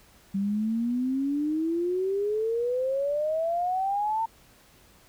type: exponential sweep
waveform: sine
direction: up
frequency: 193 to 911 Hz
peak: -24 dBFS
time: 0.34-4.26 s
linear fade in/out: 10 ms
effects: pink hiss -57 dBFS RMS until 5.08 s